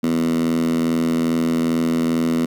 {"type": "tone with high-pass filter", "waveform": "10% pulse", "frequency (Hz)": 82.41, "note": "E2", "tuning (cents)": 0, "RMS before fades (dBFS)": -19, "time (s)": [0.03, 2.46], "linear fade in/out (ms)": 10, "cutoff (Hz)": 220, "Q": 7.9, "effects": []}